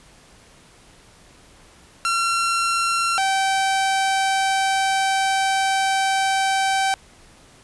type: tone pair in turn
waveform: sawtooth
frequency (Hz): 1364 / 773.7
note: F6 / G5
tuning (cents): -41 / -23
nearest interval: minor seventh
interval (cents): 982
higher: first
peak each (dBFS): -15 / -14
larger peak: second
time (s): 2.05-3.18 / 3.18-6.94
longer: second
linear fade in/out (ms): 0
effects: pink hiss -50 dBFS RMS until 7.63 s + resampled to 24000 Hz